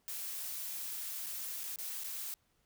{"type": "noise with dropouts", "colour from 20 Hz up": "blue", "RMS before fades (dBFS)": -41, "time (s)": [0.08, 2.34], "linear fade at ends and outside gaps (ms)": 0, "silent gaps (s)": [[1.262, 1.266], [1.634, 1.639], [1.759, 1.786], [2.036, 2.043]], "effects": ["pink hiss -75 dBFS RMS until 2.65 s"]}